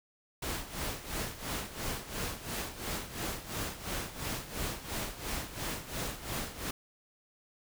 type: noise with tremolo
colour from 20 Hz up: pink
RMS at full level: -35 dBFS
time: 0.42-6.71 s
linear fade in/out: 5 ms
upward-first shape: sine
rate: 2.9 Hz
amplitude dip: 75%
effects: none